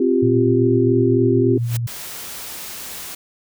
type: chord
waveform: sine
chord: C suspended fourth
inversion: none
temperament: just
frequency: 261.6 / 348.8 / 392.4 Hz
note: C4 / F4 / G4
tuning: 0 / -2 / +2 cents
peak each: -18 dBFS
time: 0-1.58 s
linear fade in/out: 5 ms
type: tone with tremolo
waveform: sine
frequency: 117.8 Hz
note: A#2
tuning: 19 cents sharp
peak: -17 dBFS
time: 0.22-1.87 s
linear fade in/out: 10 ms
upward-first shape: triangle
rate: 8 Hz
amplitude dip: 35%
type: noise with exponential growth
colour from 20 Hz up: white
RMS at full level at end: -26 dBFS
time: 1.54-1.77 s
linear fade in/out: 5 ms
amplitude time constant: 48 ms
type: noise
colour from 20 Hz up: white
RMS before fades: -32 dBFS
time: 1.87-3.15 s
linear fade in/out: 5 ms
effects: none